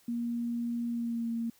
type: tone with pitch glide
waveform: sine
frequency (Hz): 236.2 to 230.9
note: A#3 to A#3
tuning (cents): +23 to -16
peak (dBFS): -30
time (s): 0.08-1.5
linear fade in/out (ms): 5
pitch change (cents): -39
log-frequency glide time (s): 0.88-1.29
effects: white hiss -64 dBFS RMS until 1.59 s